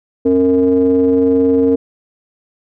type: ring-modulated tone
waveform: triangle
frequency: 94 Hz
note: F#2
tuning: 28 cents sharp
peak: -4 dBFS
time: 0.25-1.76 s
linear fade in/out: 10 ms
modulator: 365 Hz
effects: none

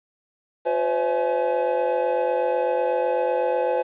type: tone cluster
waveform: triangle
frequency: 357.3 / 509 / 557 / 654 / 845 Hz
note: F4 / C5 / C#5 / E5 / G#5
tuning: +40 / -48 / +8 / -14 / +30 cents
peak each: -29 / -20 / -27 / -29 / -25 dBFS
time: 0.65-3.83 s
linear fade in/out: 20 ms
effects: resampled to 8000 Hz + 9-bit

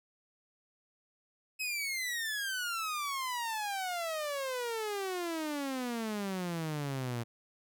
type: exponential sweep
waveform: sawtooth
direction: down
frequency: 2576 to 115 Hz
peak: -30 dBFS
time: 1.59-7.24 s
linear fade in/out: 20 ms
effects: none

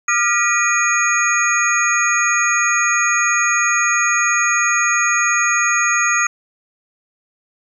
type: tone cluster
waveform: sine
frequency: 1208 / 1397 / 1935 / 2441 / 6600 Hz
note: D6 / F6 / B6 / D#7 / G#8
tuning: +48 / 0 / -36 / -34 / -12 cents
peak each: -20 dBFS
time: 0.08-6.27 s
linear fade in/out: 5 ms
effects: 8-bit

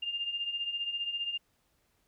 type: beating tone pair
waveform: sine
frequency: 2794 / 2809 Hz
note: F7 / F7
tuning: 0 / +9 cents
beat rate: 15 Hz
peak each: -39 / -33 dBFS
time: 0.02-1.38 s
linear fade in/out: 10 ms
effects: pink hiss -73 dBFS RMS until 2.07 s

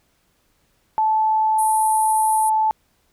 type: tone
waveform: sine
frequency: 872 Hz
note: A5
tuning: 16 cents flat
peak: -15 dBFS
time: 0.98-2.71 s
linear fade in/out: 0 ms
type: band-pass noise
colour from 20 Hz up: white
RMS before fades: -29 dBFS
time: 1.58-2.5 s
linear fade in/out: 10 ms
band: 8900 to 11000 Hz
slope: 96 dB/octave
effects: pink hiss -64 dBFS RMS until 3.12 s

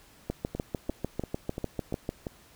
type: two click trains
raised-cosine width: 2 ms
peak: -16 / -20 dBFS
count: 13 / 6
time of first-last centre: 0.3-2.091 / 0.55-2.268 s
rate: 6.7 / 2.91 Hz
effects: pink hiss -57 dBFS RMS until 2.55 s

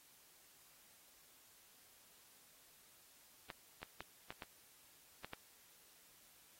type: clicks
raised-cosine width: 0.3 ms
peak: -30 dBFS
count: 7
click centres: 3.502 / 3.83 / 4.006 / 4.305 / 4.422 / 5.246 / 5.334 s
effects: white hiss -66 dBFS RMS until 6.59 s + AAC 48 kbps

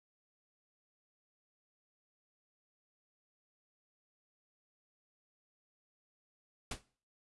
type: noise with exponential decay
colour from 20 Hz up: pink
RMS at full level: -34 dBFS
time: 6.71-6.82 s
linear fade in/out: 5 ms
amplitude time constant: 23 ms
effects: noise-tail reverb RT60 0.4 s tail -18 dB re dry + resampled to 24000 Hz

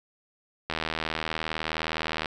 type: click train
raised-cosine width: 0.3 ms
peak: -12 dBFS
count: 125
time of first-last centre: 0.7-2.258 s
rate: 79.6 Hz
effects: none

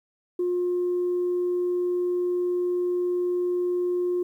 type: tone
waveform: sine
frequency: 356.3 Hz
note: F4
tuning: 35 cents sharp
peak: -21 dBFS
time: 0.39-4.23 s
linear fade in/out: 5 ms
effects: tanh soft clip ceiling -19 dBFS + 10-bit

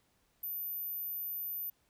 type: tone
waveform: sine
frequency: 13870 Hz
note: A9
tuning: 26 cents flat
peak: -36 dBFS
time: 0.43-1.7 s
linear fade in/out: 5 ms
effects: pink hiss -73 dBFS RMS until 1.89 s

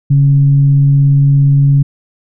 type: tone with frequency modulation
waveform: sine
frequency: 140.6 Hz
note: C#3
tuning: 25 cents sharp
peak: -5 dBFS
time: 0.1-1.83 s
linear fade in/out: 10 ms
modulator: 132 Hz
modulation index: 0.22
effects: none

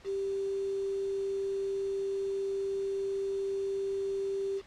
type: tone with quantisation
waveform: sine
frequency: 392 Hz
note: G4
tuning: in tune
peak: -30 dBFS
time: 0.04-4.62 s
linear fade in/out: 50 ms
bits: 8
effects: pink hiss -56 dBFS RMS until 4.66 s + low-pass 5000 Hz 12 dB/octave

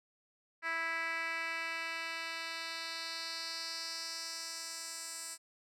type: tone with band-pass filter sweep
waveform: 10% pulse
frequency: 329.1 Hz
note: E4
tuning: 3 cents flat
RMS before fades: -40 dBFS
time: 0.62-5.38 s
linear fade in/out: 50 ms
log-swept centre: 1900 to 8000 Hz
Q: 2.3
effects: none

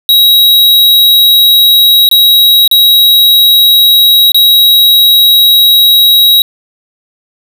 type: tone with dropouts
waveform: square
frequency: 3835 Hz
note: A#7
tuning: 48 cents sharp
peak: -3 dBFS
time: 0.09-6.42 s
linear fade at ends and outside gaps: 1 ms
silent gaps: 2.09-2.113 / 2.677-2.713 / 4.319-4.345 s
effects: none

